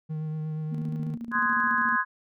triangle tone with vibrato, 155.56 Hz, D#3, in tune, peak -27 dBFS, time 0.09-1.16 s, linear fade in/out 20 ms, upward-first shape triangle, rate 8.4 Hz, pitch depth 20 cents each way
sine tone with tremolo, 232.7 Hz, A#3, 3 cents flat, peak -31 dBFS, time 0.71-1.97 s, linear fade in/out 20 ms, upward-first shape square, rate 14 Hz, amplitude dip 65%
sine chord, Ab dominant seventh, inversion first, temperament just, 1038.3 / 1245.9 / 1495.1 / 1661.2 Hz, C6 / Eb6 / Gb6 / Ab6, -14 / +2 / +18 / 0 cents, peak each -26 / -31 / -31 / -25 dBFS, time 1.31-2.05 s, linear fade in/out 50 ms
effects none

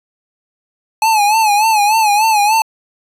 square tone with vibrato, 855 Hz, A5, 50 cents flat, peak -10 dBFS, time 1.02-2.62 s, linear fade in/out 2 ms, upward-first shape sine, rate 3.4 Hz, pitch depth 87 cents each way, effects resampled to 32000 Hz

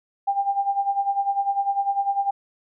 sine tone with tremolo, 796 Hz, G5, 26 cents sharp, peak -17 dBFS, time 0.27-2.31 s, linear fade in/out 10 ms, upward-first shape sine, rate 10 Hz, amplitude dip 75%, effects none

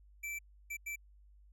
square tone bursts at uneven times, 2330 Hz, D7, 14 cents flat, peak -39 dBFS, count 3, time 0.23-0.39 / 0.7-0.77 / 0.86-0.96 s, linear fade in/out 10 ms, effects added 50 Hz sine -58 dBFS peak until 1.52 s

